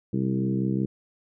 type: harmonic tone with a mistuned harmonic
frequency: 65.41 Hz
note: C2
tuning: in tune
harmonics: 2 / 3 / 4 / 5 / 6 / 7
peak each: -28 / -26 / -33 / -30 / -36 / -40 dBFS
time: 0.13-0.86 s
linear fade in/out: 5 ms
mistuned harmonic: 2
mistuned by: -20 cents
effects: none